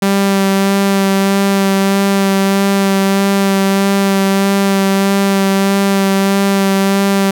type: tone with vibrato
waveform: sawtooth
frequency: 196 Hz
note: G3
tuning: in tune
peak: -6 dBFS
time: 0.02-7.31 s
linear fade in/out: 5 ms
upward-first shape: sine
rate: 1.6 Hz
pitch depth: 14 cents each way
effects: none